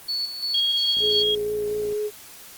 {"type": "tone with tremolo", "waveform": "sine", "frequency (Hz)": 4435, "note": "C#8", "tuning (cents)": 0, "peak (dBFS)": -23, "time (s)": [0.08, 1.23], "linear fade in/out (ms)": 10, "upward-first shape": "square", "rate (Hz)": 2.9, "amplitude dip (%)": 60}
{"type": "tone", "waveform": "sine", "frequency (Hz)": 3279, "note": "G#7", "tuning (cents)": -23, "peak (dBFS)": -19, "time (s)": [0.54, 1.35], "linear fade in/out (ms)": 5}
{"type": "click train", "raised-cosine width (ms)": 2, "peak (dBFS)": -29, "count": 55, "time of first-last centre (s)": [0.97, 1.924], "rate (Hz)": 56.6}
{"type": "tone with vibrato", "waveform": "sine", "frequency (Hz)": 419.9, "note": "G#4", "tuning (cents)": 19, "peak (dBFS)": -23, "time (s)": [1, 2.11], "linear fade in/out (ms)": 50, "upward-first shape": "sine", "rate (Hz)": 4.2, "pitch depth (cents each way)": 13}
{"effects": ["white hiss -44 dBFS RMS until 2.57 s", "Opus 32 kbps"]}